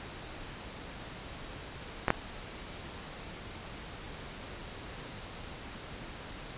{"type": "clicks", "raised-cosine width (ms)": 0.5, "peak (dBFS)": [-10, -8], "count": 2, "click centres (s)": [2.082, 2.104], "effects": ["pink hiss -44 dBFS RMS until 6.57 s", "resampled to 8000 Hz"]}